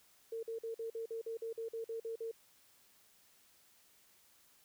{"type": "tone bursts", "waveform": "sine", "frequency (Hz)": 454.1, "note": "A#4", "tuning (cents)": -45, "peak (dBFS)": -38, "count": 13, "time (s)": [0.32, 2.314], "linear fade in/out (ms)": 5, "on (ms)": 110, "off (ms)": 47, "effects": ["white hiss -67 dBFS RMS until 4.64 s"]}